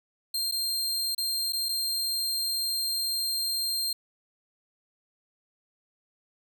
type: tone with dropouts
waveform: sawtooth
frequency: 4186 Hz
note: C8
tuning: in tune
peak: -24 dBFS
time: 0.34-3.93 s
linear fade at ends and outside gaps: 5 ms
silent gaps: 0.514-0.521 / 1.149-1.179 / 1.524-1.531 / 1.687-1.69 s
effects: 11-bit